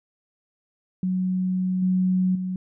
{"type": "tone with level steps", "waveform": "sine", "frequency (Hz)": 184.8, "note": "F#3", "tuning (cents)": -2, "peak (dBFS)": [-21, -18, -25], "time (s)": [1.03, 2.56], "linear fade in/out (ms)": 2, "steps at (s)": [1.82, 2.35], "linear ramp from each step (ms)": 5, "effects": []}